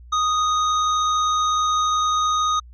square tone, 1244.5 Hz, D#6, in tune, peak -18 dBFS, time 0.12-2.6 s, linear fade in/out 10 ms, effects added 60 Hz sine -40 dBFS peak until 2.73 s + MP3 32 kbps

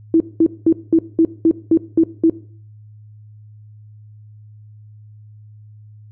sine tone bursts, 327.1 Hz, E4, 13 cents flat, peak -8 dBFS, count 9, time 0.14-2.298 s, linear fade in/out 2 ms, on 62 ms, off 200 ms, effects noise-tail reverb RT60 0.5 s tail -17 dB re dry + added 106 Hz sine -39 dBFS peak until 6.11 s

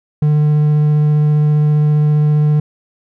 triangle tone with vibrato, 150 Hz, D3, 37 cents sharp, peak -7 dBFS, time 0.22-2.6 s, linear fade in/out 5 ms, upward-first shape triangle, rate 15 Hz, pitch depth 9 cents each way, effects none

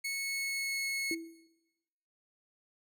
sawtooth tone with pitch glide, 2201 to 2187 Hz, C#7 to C#7, -13 to -24 cents, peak -30 dBFS, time 0.04-1.15 s, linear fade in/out 10 ms, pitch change -11 cents, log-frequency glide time 0.18-0.84 s
sine tone with exponential decay, 329.6 Hz, E4, in tune, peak -31 dBFS, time 1.11-1.47 s, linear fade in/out 2 ms, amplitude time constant 78 ms
effects noise-tail reverb RT60 1.0 s tail -18 dB re dry

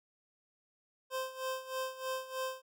25% pulse tone with tremolo, 521 Hz, C5, 7 cents flat, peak -30 dBFS, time 1.1-2.62 s, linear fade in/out 50 ms, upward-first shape sine, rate 3.2 Hz, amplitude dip 80%, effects none

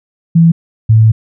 sine tone pair in turn, 166.1 / 110.59 Hz, E3 / A2, +13 / +9 cents, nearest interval perfect fifth, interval 704 cents, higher first, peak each -3 dBFS, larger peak neither, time 0.35-0.52 / 0.89-1.12 s, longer second, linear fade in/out 10 ms, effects none

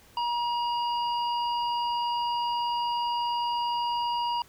harmonic tone, 953 Hz, A#5, 38 cents sharp, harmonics 1 / 3 / 5, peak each -26 / -36 / -40 dBFS, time 0.17-4.42 s, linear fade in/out 2 ms, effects pink hiss -56 dBFS RMS until 4.48 s

